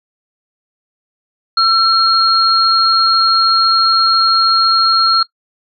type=tone pair together; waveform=sine; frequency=1343 / 4264 Hz; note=E6 / C8; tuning=+32 / +32 cents; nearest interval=octave + minor sixth; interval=2000 cents; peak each=-11 dBFS; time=1.57-5.23 s; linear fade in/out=5 ms; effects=noise-tail reverb RT60 0.1 s tail -21 dB re dry